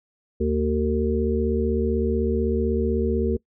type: harmonic tone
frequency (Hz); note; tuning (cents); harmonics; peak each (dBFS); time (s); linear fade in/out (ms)
75.9; D#2; -42; 1 / 3 / 5 / 6; -25 / -25 / -25 / -25; 0.4-3.37; 10
effects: noise-tail reverb RT60 0.1 s tail -21 dB re dry